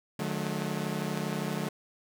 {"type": "tone cluster", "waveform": "sawtooth", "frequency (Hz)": [149.8, 182.3, 214.8], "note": ["D3", "F#3", "A3"], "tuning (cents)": [35, -25, -41], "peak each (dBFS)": -31, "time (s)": [0.19, 1.69], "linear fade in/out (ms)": 5, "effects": []}